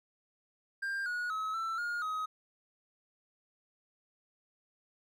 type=tone with pitch steps; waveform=triangle; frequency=1593 / 1454 / 1284 / 1334 / 1424 / 1264 Hz; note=G6 / F#6 / E6 / E6 / F6 / D#6; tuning=+27 / -31 / -46 / +20 / +33 / +27 cents; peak=-31 dBFS; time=0.82-2.26 s; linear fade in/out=10 ms; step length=240 ms; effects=none